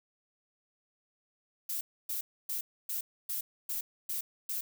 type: noise bursts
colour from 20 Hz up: violet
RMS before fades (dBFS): -35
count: 8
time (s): 1.69-4.61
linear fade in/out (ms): 5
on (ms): 120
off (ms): 280
effects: none